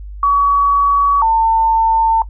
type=tone pair in turn; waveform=sine; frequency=1132 / 898.5 Hz; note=C#6 / A5; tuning=+36 / +36 cents; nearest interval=major third; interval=400 cents; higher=first; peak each=-9 dBFS; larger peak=neither; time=0.23-1.22 / 1.22-2.22 s; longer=second; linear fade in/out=2 ms; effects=noise-tail reverb RT60 0.1 s tail -18 dB re dry + added 50 Hz sine -27 dBFS peak until 2.29 s